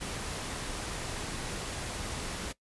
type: noise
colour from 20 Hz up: pink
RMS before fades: -37 dBFS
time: 0-2.53 s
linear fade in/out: 20 ms
effects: noise-tail reverb RT60 0.1 s tail -19 dB re dry + resampled to 24000 Hz